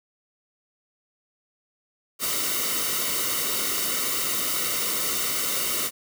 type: noise with comb filter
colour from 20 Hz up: white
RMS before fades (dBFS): -26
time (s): 2.19-5.91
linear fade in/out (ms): 50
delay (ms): 1.2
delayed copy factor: -0.7
effects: none